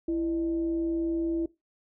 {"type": "tone with frequency modulation", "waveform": "sine", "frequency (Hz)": 331.9, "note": "E4", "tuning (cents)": 12, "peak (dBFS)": -25, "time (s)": [0.08, 1.46], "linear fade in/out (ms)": 5, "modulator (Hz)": 277, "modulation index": 0.27, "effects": ["noise-tail reverb RT60 0.2 s tail -19 dB re dry"]}